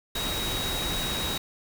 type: tone in noise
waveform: sine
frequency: 3807 Hz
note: A#7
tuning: 36 cents sharp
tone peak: -31 dBFS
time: 0.15-1.38 s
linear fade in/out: 5 ms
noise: pink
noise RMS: -31 dBFS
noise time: 0.15-1.38 s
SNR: -3 dB
effects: none